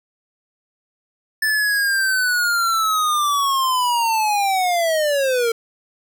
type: linear sweep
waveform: square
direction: down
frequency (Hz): 1759 to 451.3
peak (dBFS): -17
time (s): 1.42-5.52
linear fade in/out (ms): 5
effects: none